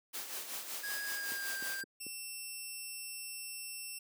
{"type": "noise with tremolo", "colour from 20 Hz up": "white", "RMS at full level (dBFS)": -40, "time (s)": [0.13, 1.82], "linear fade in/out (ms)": 20, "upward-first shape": "sine", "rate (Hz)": 5.3, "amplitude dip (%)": 55}
{"type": "tone with pitch glide", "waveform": "square", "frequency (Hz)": [1653, 1585.7], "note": ["G#6", "G6"], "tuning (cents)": [-9, 19], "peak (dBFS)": -39, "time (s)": [0.83, 1.84], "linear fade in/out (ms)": 10, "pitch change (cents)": -72, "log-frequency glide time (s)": [1.04, 1.57]}
{"type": "clicks", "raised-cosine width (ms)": 3, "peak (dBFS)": -31, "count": 4, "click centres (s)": [1.32, 1.625, 1.838, 2.066]}
{"type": "tone", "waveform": "10% pulse", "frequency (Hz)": 2700, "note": "E7", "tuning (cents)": 41, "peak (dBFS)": -33, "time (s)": [2, 3.99], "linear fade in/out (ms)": 10}
{"effects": ["high-pass 300 Hz 12 dB/octave"]}